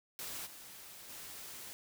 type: noise with level steps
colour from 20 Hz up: white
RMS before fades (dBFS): -43 / -52 / -48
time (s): 0.19-1.73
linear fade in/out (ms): 0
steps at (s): 0.45 / 1.08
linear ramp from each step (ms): 20
effects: none